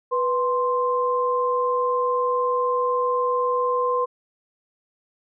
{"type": "tone pair together", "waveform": "sine", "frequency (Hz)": [493.2, 1046], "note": ["B4", "C6"], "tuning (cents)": [-2, -1], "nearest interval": "octave + minor second", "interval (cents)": 1301, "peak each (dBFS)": -22, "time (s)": [0.11, 4.06], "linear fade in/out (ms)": 20, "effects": []}